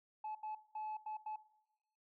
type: tone bursts at uneven times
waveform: sine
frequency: 860 Hz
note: A5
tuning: 40 cents flat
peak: -39 dBFS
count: 5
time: 0.24-0.35 / 0.43-0.55 / 0.75-0.97 / 1.06-1.17 / 1.26-1.36 s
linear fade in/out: 5 ms
effects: noise-tail reverb RT60 1.0 s tail -20 dB re dry + tanh soft clip ceiling -38 dBFS